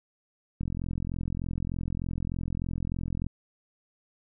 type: click train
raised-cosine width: 5 ms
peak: -20 dBFS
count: 116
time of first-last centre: 0.61-3.266 s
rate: 43.3 Hz
effects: none